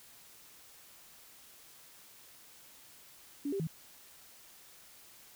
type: tone with pitch steps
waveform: sine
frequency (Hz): 284.7 / 393.9 / 161.2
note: C#4 / G4 / E3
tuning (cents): +46 / +8 / -38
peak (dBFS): -32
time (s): 3.45-3.672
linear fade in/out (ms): 5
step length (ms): 74
effects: white hiss -57 dBFS RMS until 5.35 s

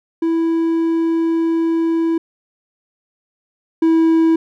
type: tone pair in turn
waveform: triangle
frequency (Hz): 329.4 / 325.8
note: E4 / E4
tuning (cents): -1 / -20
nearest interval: unison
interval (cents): 19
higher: first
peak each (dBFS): -12 / -8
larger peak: second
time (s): 0.22-2.18 / 3.82-4.36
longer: first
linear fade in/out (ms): 5
effects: none

